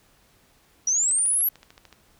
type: linear sweep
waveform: sine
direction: up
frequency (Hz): 5710 to 11840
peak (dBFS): -19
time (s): 0.87-1.49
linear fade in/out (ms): 5
type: click train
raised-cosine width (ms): 0.2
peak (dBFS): -29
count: 15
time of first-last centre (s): 0.89-1.927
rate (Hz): 13.5
effects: pink hiss -60 dBFS RMS until 2.19 s